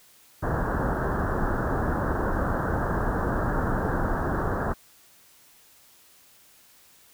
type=low-pass noise; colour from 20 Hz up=pink; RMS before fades=-26 dBFS; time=0.42-4.74 s; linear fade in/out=20 ms; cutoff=1700 Hz; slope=96 dB/octave; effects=white hiss -56 dBFS RMS until 7.13 s